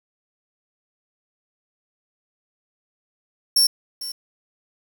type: tone with echo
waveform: sawtooth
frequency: 5450 Hz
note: F8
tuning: 43 cents flat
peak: -11 dBFS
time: 3.56-3.67 s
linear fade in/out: 5 ms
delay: 450 ms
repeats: 1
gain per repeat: -15 dB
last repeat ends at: 4.12 s
effects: 7-bit